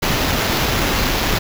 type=noise with sample-and-hold; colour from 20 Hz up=pink; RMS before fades=-18 dBFS; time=0.02-1.39 s; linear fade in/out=10 ms; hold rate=8820 Hz; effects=none